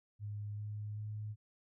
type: tone with pitch steps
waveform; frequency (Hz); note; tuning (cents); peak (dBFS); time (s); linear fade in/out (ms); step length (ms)
sine; 103.83 / 105.04 / 106.26; G#2 / G#2 / G#2; 0 / +20 / +40; -39; 0.19-1.36; 50; 390
effects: none